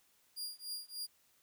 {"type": "tone with tremolo", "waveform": "sawtooth", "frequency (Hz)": 4821, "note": "D8", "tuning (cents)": 45, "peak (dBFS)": -35, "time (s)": [0.36, 1.07], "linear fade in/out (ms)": 20, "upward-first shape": "triangle", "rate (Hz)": 3.4, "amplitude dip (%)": 100, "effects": ["white hiss -71 dBFS RMS until 1.42 s"]}